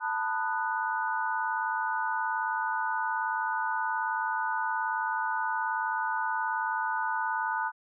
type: chord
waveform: sine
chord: B dominant seventh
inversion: third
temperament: just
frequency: 889 / 987.8 / 1234.7 / 1481.6 Hz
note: A5 / B5 / D#6 / F#6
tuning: +18 / 0 / -14 / +2 cents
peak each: -31 / -34 / -37 / -32 dBFS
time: 0-7.72 s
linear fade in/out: 50 ms
effects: none